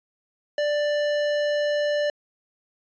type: tone with hard clipping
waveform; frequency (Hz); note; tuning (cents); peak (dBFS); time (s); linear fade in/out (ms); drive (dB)
triangle; 589; D5; +5; -23; 0.58-2.1; 2; 18
effects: resampled to 16000 Hz